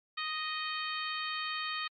harmonic tone, 622.3 Hz, D#5, in tune, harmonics 2 / 3 / 4 / 5 / 6 / 7, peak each -38 / -40 / -41 / -42 / -43 / -43 dBFS, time 0.17-1.88 s, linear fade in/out 10 ms, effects MP3 32 kbps

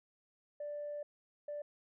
sine tone bursts at uneven times, 587.3 Hz, D5, in tune, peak -38 dBFS, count 2, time 0.6-1.03 / 1.48-1.62 s, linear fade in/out 5 ms, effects tanh soft clip ceiling -35 dBFS

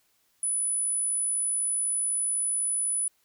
sine tone, 9956 Hz, D#9, in tune, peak -24 dBFS, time 0.43-3.08 s, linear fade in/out 2 ms, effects tanh soft clip ceiling -20 dBFS + white hiss -69 dBFS RMS until 3.24 s

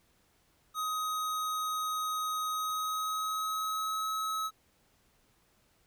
square tone with pitch glide, 1258 to 1285.9 Hz, D#6 to E6, +19 to -43 cents, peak -32 dBFS, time 0.74-4.51 s, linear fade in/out 50 ms, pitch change +38 cents, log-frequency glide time 2.5-4.09 s, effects pink hiss -69 dBFS RMS until 5.86 s

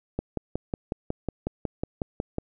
click train, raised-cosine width 2 ms, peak -14 dBFS, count 13, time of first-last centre 0.19-2.384 s, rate 5.47 Hz, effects none

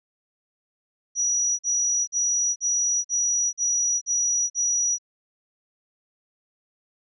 sine tone bursts, 5830 Hz, F#8, 26 cents flat, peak -20 dBFS, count 8, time 1.15-4.985 s, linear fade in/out 50 ms, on 440 ms, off 45 ms, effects none

